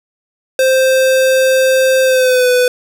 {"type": "tone with pitch glide", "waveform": "square", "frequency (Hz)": [523.3, 497.9], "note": ["C5", "B4"], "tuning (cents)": [0, 14], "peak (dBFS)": -9, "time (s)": [0.59, 2.68], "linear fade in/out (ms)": 2, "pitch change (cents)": -86, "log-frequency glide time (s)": [2.03, 2.49], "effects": ["7-bit"]}